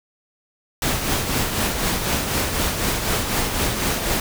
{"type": "noise with tremolo", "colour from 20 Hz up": "pink", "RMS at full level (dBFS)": -20, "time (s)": [0.82, 4.2], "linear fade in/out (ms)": 2, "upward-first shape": "triangle", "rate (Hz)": 4, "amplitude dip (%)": 50, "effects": []}